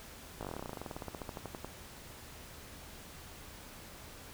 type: slowing click train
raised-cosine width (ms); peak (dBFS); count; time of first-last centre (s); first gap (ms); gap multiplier
1; -26; 27; 0.41-1.646; 18; 1.07
effects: added 76 Hz sine -59 dBFS peak until 4.33 s + pink hiss -51 dBFS RMS until 4.33 s